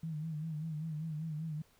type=tone with vibrato; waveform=sine; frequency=156.8 Hz; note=D#3; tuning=14 cents sharp; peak=-36 dBFS; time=0.03-1.62 s; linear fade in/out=5 ms; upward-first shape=sine; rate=5.1 Hz; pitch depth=75 cents each way; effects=pink hiss -68 dBFS RMS until 1.79 s